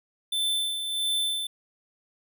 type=tone with tremolo; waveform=square; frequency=3534 Hz; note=A7; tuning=7 cents sharp; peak=-24 dBFS; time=0.32-1.47 s; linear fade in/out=5 ms; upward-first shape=sine; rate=1.5 Hz; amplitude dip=50%; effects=none